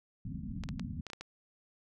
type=low-pass noise; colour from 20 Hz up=white; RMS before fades=-40 dBFS; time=0.25-1.01 s; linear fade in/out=2 ms; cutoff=260 Hz; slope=96 dB/octave
type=clicks; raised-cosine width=0.2 ms; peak=-25 dBFS; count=7; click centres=0.637 / 0.689 / 0.796 / 1.067 / 1.101 / 1.133 / 1.21 s
effects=none